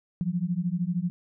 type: beating tone pair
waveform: sine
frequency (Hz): 169.7 / 182.7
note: F3 / F#3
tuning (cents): -49 / -22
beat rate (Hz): 13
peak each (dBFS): -28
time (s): 0.21-1.1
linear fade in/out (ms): 0
effects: none